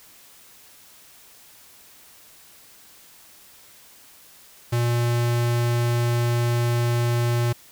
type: tone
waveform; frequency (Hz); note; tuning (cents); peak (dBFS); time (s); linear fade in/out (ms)
square; 119.3; A#2; +41; -20; 4.72-7.53; 10
effects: white hiss -50 dBFS RMS until 7.71 s